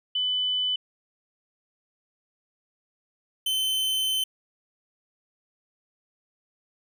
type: tone pair in turn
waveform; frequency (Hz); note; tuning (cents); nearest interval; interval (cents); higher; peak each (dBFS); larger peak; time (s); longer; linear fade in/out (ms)
sine / 45% pulse; 3000 / 3070; F#7 / G7; +23 / -37; unison; 40; second; -23; neither; 0.15-0.76 / 3.46-4.24; second; 5
effects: none